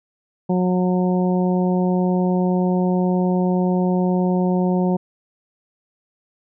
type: harmonic tone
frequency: 181.9 Hz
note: F#3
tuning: 29 cents flat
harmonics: 1 / 2 / 3 / 4 / 5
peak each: -17 / -23 / -27 / -29 / -31 dBFS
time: 0.49-4.97 s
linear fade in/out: 10 ms
effects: none